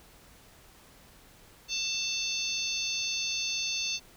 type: harmonic tone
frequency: 889 Hz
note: A5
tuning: 18 cents sharp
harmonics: 3 / 4 / 5 / 6 / 7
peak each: -35 / -36 / -34 / -41 / -36 dBFS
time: 1.68-4 s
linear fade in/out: 50 ms
effects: pink hiss -56 dBFS RMS until 4.16 s